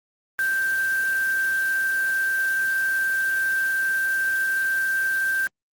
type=tone in noise; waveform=sine; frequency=1568 Hz; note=G6; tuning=in tune; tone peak=-20 dBFS; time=0.39-5.47 s; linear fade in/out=0 ms; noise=white; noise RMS=-37 dBFS; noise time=0.39-5.47 s; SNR=+14 dB; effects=Opus 24 kbps